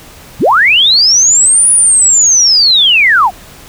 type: linear two-way sweep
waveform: sine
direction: up then down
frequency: 46.07 to 9860 to 664 Hz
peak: -4 dBFS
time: 0.39-3.31 s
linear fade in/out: 50 ms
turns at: 1.7 s
effects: pink hiss -35 dBFS RMS until 3.68 s